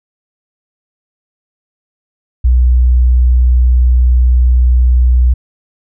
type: tone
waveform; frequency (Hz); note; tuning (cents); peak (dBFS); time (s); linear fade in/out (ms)
sine; 61.74; B1; 0; -5; 2.44-5.34; 10
effects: none